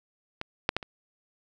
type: clicks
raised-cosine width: 0.3 ms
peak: -17 / -6 / -10 / -23 dBFS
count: 4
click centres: 0.414 / 0.691 / 0.766 / 0.828 s
effects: none